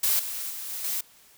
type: noise with level steps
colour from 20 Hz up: blue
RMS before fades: -23 / -33 / -36 / -34 / -29 dBFS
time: 0.03-1.01 s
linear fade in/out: 5 ms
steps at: 0.19 / 0.5 / 0.69 / 0.84 s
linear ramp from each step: 5 ms
effects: white hiss -56 dBFS RMS until 1.37 s